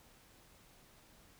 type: silence
effects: pink hiss -63 dBFS RMS until 1.39 s